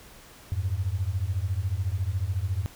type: beating tone pair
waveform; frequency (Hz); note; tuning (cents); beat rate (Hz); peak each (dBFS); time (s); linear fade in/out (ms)
sine; 87.31 / 101.31; F2 / G#2; 0 / -42; 14; -28; 0.52-2.66; 0
effects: pink hiss -50 dBFS RMS until 2.75 s